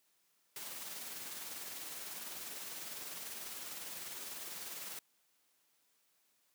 white noise with tremolo, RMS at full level -44 dBFS, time 0.56-4.99 s, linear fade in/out 2 ms, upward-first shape sine, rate 20 Hz, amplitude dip 35%, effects white hiss -75 dBFS RMS until 6.54 s + high-pass 150 Hz 12 dB/octave

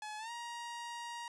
sawtooth tone with pitch glide, 851 to 944.2 Hz, G#5 to A#5, +42 to +22 cents, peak -38 dBFS, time 0.02-1.28 s, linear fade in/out 2 ms, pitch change +180 cents, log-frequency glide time 0.18-0.31 s, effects resampled to 22050 Hz + 12-bit

